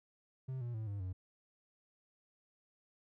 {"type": "tone with pitch steps", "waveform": "triangle", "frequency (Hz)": [130.81, 119.95, 110, 100.87, 92.5], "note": ["C3", "A#2", "A2", "G2", "F#2"], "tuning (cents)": [0, 50, 0, 50, 0], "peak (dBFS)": -36, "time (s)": [0.48, 1.13], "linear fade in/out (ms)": 10, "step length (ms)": 130, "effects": []}